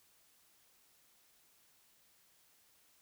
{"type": "silence", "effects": ["white hiss -69 dBFS RMS until 3.01 s"]}